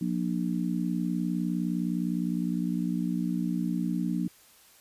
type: harmonic tone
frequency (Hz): 59.7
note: A#1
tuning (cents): +42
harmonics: 3 / 4 / 5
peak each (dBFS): -29 / -31 / -33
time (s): 0.01-4.28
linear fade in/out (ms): 5
effects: white hiss -57 dBFS RMS until 4.8 s + resampled to 32000 Hz